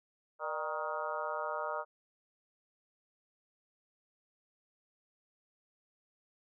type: harmonic tone with a mistuned harmonic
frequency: 156.9 Hz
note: D#3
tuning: 15 cents sharp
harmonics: 3 / 4 / 5 / 6 / 7 / 8 / 9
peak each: -45 / -39 / -45 / -41 / -45 / -40 / -44 dBFS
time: 0.39-1.85 s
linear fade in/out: 50 ms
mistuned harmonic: 4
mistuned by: -68 cents
effects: none